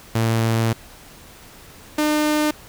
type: tone pair in turn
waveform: sawtooth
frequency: 113.5 / 302.2 Hz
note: A#2 / D4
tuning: -46 / +50 cents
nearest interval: octave + perfect fourth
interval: 1696 cents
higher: second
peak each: -13 / -13 dBFS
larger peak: neither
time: 0.15-0.73 / 1.98-2.51 s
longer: first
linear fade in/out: 5 ms
effects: pink hiss -44 dBFS RMS until 2.68 s